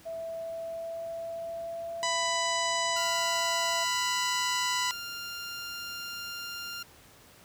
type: tone with pitch glide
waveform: sine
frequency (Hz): 659.3 to 673.2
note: E5 to E5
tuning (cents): 0 to +36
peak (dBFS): -34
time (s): 0.05-3.85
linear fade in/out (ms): 20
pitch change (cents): +36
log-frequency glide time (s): 0.34-2.11
type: harmonic tone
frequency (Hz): 993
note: B5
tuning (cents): +9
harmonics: 1 / 2 / 3 / 4 / 5 / 6 / 7 / 8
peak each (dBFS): -31 / -34 / -36 / -37 / -38 / -39 / -39 / -40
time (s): 2.03-4.91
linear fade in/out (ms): 0
type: tone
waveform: 15% pulse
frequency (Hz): 1396.9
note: F6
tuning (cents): 0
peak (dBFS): -30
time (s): 2.96-6.83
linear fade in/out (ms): 5
effects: pink hiss -55 dBFS RMS until 7.44 s + high-pass 60 Hz 12 dB/octave